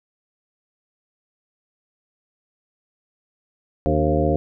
harmonic tone with a mistuned harmonic, 76.6 Hz, D#2, 27 cents flat, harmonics 1 / 2 / 3 / 4 / 5 / 6 / 7 / 9, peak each -23 / -24 / -29 / -24 / -26 / -26 / -23 / -26 dBFS, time 3.86-4.36 s, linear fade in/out 0 ms, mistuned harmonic 4, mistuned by -57 cents, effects none

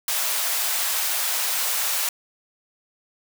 white high-pass noise, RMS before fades -24 dBFS, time 0.08-2.09 s, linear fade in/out 2 ms, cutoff 580 Hz, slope 24 dB/octave, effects none

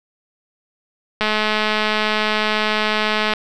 click train, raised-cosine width 0.3 ms, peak -3 dBFS, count 456, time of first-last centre 1.21-3.336 s, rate 214 Hz, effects none

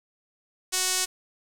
sawtooth tone with band-pass filter, 370 Hz, F#4, in tune, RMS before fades -26 dBFS, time 0.72-1.06 s, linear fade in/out 20 ms, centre 7400 Hz, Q 1.3, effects 7-bit

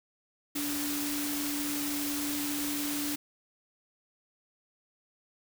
sine tone in noise, 290.5 Hz, D4, 19 cents flat, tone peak -33 dBFS, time 0.55-3.16 s, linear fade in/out 10 ms, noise white, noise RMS -35 dBFS, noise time 0.55-3.16 s, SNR -1 dB, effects none

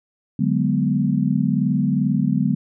sine chord, G# half-diminished seventh, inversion second, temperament equal, 146.83 / 185 / 207.7 / 246.9 Hz, D3 / F#3 / G#3 / B3, 0 / 0 / 0 / 0 cents, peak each -22 dBFS, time 0.39-2.55 s, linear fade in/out 5 ms, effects none

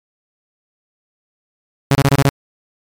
sawtooth tone bursts, 138.59 Hz, C#3, in tune, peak -5 dBFS, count 6, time 1.91-2.29 s, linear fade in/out 0 ms, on 40 ms, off 28 ms, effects MP3 96 kbps

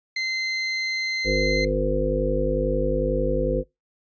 30% pulse tone, 2070 Hz, C7, 19 cents flat, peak -21 dBFS, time 0.16-1.65 s, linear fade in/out 5 ms
harmonic tone, 51.1 Hz, G#1, 27 cents flat, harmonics 1 / 3 / 5 / 7 / 9 / 10, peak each -25 / -30 / -30 / -29 / -28 / -25 dBFS, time 1.24-3.64 s, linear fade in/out 50 ms
effects noise-tail reverb RT60 0.2 s tail -23 dB re dry + resampled to 16000 Hz

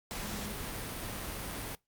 sine tone in noise, 208.2 Hz, G#3, 5 cents sharp, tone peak -43 dBFS, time 0.23-0.53 s, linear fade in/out 0 ms, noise pink, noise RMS -39 dBFS, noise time 0.11-1.75 s, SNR -7 dB, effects noise-tail reverb RT60 0.2 s tail -23 dB re dry + Opus 48 kbps

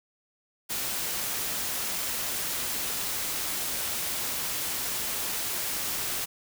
white noise, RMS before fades -31 dBFS, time 0.69-6.26 s, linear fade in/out 20 ms, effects none

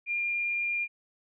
sine tone, 2403 Hz, D7, 39 cents sharp, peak -27 dBFS, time 0.06-0.88 s, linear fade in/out 50 ms, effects none

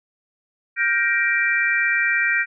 sine chord, G minor seventh, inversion third, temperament just, 1411.2 / 1568 / 1881.6 / 2352 Hz, F6 / G6 / Bb6 / D7, +18 / 0 / +16 / +2 cents, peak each -27 / -22 / -21 / -22 dBFS, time 0.76-2.46 s, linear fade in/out 50 ms, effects none

